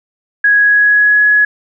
sine tone with pitch glide, 1661.2 to 1685.4 Hz, G#6 to G#6, 0 to +25 cents, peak -6 dBFS, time 0.44-1.45 s, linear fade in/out 5 ms, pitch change +25 cents, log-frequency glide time 0.54-1.24 s, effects none

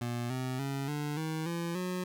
25% pulse tone with pitch steps, 120 / 128.61 / 137.84 / 147.74 / 158.34 / 169.71 / 181.89 Hz, B2 / C3 / C#3 / D3 / D#3 / F3 / F#3, -49 / -29 / -9 / +11 / +31 / -49 / -29 cents, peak -29 dBFS, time 0.01-2.04 s, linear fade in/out 5 ms, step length 290 ms, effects none

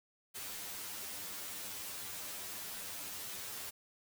white noise with comb filter, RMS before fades -44 dBFS, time 0.34-3.71 s, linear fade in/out 20 ms, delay 10 ms, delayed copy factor +1, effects none

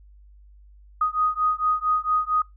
sine beating tone pair, 1244.5 / 1248.9 Hz, D#6 / D#6, 0 / +6 cents, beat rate 4.4 Hz, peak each -23 dBFS, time 1.01-2.42 s, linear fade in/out 5 ms, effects noise-tail reverb RT60 0.2 s tail -24 dB re dry + added 50 Hz sine -47 dBFS peak until 2.56 s

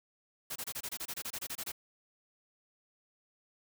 white noise bursts, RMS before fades -39 dBFS, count 15, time 0.5-1.72 s, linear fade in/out 10 ms, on 58 ms, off 25 ms, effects none

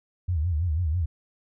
sine tone with vibrato, 82.41 Hz, E2, in tune, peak -22 dBFS, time 0.28-1.06 s, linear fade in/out 10 ms, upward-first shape sine, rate 6.1 Hz, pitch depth 180 cents each way, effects none

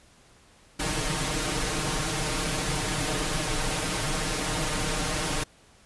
pink noise with comb filter, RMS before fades -28 dBFS, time 0.79-5.44 s, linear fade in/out 10 ms, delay 6.5 ms, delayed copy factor +0.8, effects pink hiss -57 dBFS RMS until 5.85 s + resampled to 24000 Hz

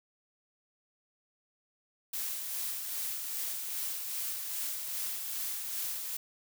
blue noise with tremolo, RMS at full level -35 dBFS, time 2.13-6.17 s, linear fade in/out 5 ms, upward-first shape sine, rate 2.5 Hz, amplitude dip 35%, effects none

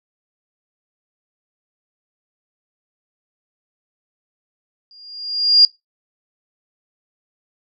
sine tone with exponential growth, 4819 Hz, D8, 44 cents sharp, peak -4 dBFS, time 4.91-5.65 s, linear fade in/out 1 ms, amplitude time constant 160 ms, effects noise-tail reverb RT60 0.2 s tail -24 dB re dry

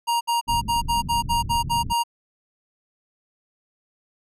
square tone bursts, 940 Hz, A#5, 14 cents sharp, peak -20 dBFS, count 10, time 0.07-2.037 s, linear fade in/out 20 ms, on 140 ms, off 63 ms
pink low-pass noise, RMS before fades -30 dBFS, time 0.47-1.93 s, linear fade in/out 10 ms, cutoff 210 Hz, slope 24 dB/octave
effects resampled to 32000 Hz

